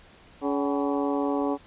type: harmonic tone with a mistuned harmonic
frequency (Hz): 141.4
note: C#3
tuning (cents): +35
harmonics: 2 / 3 / 4 / 5 / 6 / 7 / 8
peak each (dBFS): -26 / -30 / -32 / -34 / -36 / -37 / -38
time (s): 0.41-1.58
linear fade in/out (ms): 50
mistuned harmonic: 5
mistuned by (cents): +110
effects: pink hiss -53 dBFS RMS until 1.66 s + resampled to 8000 Hz